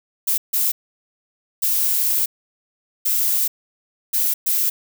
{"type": "noise bursts at uneven times", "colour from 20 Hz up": "violet", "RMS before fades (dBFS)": -19, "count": 6, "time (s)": [[0.27, 0.38], [0.53, 0.72], [1.62, 2.26], [3.05, 3.48], [4.13, 4.34], [4.46, 4.7]], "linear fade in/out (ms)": 10, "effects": []}